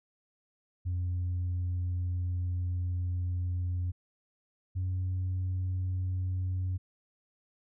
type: tone pair in turn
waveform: sine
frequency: 89.3 / 92.08 Hz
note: F2 / F#2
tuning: +39 / -8 cents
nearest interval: minor second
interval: 53 cents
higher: second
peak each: -27 dBFS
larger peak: neither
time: 0.85-3.92 / 4.75-6.78 s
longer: first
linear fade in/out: 20 ms
effects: tanh soft clip ceiling -27 dBFS